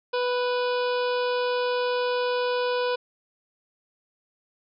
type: harmonic tone with a mistuned harmonic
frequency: 493.9 Hz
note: B4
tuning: in tune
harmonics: 1 / 2 / 3 / 5 / 6 / 7 / 8 / 9 / 10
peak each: -24 / -30 / -34 / -38 / -40 / -41 / -42 / -43 / -44 dBFS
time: 0.13-2.96 s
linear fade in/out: 10 ms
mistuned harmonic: 10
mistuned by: +24 cents
effects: none